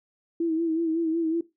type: tone with vibrato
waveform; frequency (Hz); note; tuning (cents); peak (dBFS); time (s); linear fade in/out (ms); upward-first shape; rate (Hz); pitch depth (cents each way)
sine; 327.2; E4; -13; -22; 0.4-1.41; 5; sine; 5.4; 53
effects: noise-tail reverb RT60 0.2 s tail -17 dB re dry